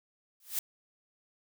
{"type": "noise with exponential growth", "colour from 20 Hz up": "blue", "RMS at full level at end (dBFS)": -28, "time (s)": [0.4, 0.59], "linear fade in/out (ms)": 2, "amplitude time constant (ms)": 40, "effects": []}